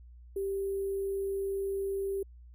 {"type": "tone with sample-and-hold", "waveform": "sine", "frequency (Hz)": 392, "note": "G4", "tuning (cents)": 0, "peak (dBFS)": -30, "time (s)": [0.36, 2.23], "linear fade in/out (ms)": 5, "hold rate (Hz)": 11025, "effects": ["added 60 Hz sine -49 dBFS peak until 2.54 s"]}